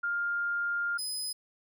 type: tone pair in turn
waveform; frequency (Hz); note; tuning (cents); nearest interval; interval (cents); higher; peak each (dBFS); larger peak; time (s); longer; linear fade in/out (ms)
sine / 25% pulse; 1404 / 5026; F6 / D#8; +9 / +17; octave + minor seventh; 2208; second; -28; neither; 0.03-0.98 / 0.98-1.33; first; 10
effects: none